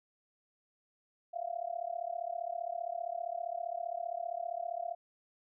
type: tone with amplitude modulation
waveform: sine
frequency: 689 Hz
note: F5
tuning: 24 cents flat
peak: -31 dBFS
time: 1.33-4.95 s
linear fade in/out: 20 ms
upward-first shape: sine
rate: 35.2 Hz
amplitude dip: 95%
effects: none